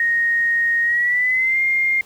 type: tone with pitch glide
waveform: sine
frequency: 1864.7 to 2117 Hz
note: A#6 to C7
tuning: 0 to +20 cents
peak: -15 dBFS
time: 0-2.01 s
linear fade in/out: 2 ms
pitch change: +220 cents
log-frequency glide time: 0.82-1.61 s
effects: pink hiss -48 dBFS RMS until 2.05 s + high-pass 60 Hz 12 dB/octave